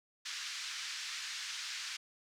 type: band-pass noise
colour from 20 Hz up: white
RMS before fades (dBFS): -42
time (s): 0.25-1.97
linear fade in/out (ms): 10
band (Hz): 1400 to 6000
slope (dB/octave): 24
effects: none